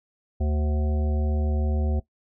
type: harmonic tone with a mistuned harmonic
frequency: 74.8 Hz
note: D2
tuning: 32 cents sharp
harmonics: 1 / 3 / 5 / 7 / 9 / 10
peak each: -22 / -32 / -36 / -39 / -41 / -42 dBFS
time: 0.4-2 s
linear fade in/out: 10 ms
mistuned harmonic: 9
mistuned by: -32 cents
effects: noise-tail reverb RT60 0.1 s tail -17 dB re dry